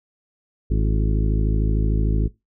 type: harmonic tone with a mistuned harmonic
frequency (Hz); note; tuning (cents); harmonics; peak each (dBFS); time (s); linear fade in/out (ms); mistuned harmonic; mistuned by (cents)
53.3; G#1; +46; 1 / 2 / 3 / 4 / 5 / 6 / 7 / 8; -18 / -24 / -28 / -30 / -32 / -34 / -35 / -36; 0.7-2.28; 10; 7; -67
effects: noise-tail reverb RT60 0.2 s tail -20 dB re dry